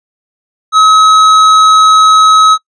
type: tone with hard clipping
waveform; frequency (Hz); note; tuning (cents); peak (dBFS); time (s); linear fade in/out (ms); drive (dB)
sine; 1280; D#6; +49; -4; 0.72-2.58; 50; 10
effects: noise-tail reverb RT60 0.1 s tail -25 dB re dry + resampled to 22050 Hz